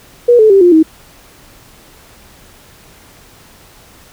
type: tone with pitch steps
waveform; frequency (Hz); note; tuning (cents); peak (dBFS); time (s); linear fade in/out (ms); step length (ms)
sine; 481.8 / 434.2 / 391.3 / 352.7 / 317.9; B4 / A4 / G4 / F4 / D#4; -43 / -23 / -3 / +17 / +37; -3; 0.28-0.83; 10; 110
effects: pink hiss -42 dBFS RMS until 4.12 s